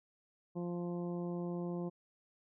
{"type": "harmonic tone", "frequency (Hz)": 174.61, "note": "F3", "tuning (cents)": 0, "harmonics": [1, 2, 3, 4, 5, 6], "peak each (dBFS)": [-38, -41, -47, -52, -55, -56], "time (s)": [0.55, 1.9], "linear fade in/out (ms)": 20, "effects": []}